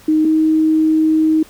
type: tone pair in turn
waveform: sine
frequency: 311.1 / 314.7 Hz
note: D#4 / D#4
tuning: 0 / +20 cents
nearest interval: unison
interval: 20 cents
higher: second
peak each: -10 dBFS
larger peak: neither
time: 0.08-0.25 / 0.25-1.43 s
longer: second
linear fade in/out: 5 ms
effects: pink hiss -44 dBFS RMS until 1.49 s